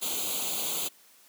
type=noise with comb filter; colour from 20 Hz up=white; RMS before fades=-31 dBFS; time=0.01-0.89 s; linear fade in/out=20 ms; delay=0.28 ms; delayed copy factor=+0.85; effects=white hiss -58 dBFS RMS until 1.28 s + high-pass 200 Hz 12 dB/octave